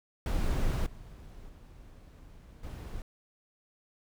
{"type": "noise with level steps", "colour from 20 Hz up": "brown", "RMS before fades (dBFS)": [-29, -48, -51, -40], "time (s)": [0.26, 3.02], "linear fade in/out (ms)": 2, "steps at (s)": [0.86, 1.49, 2.63], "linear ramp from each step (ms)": 5, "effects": []}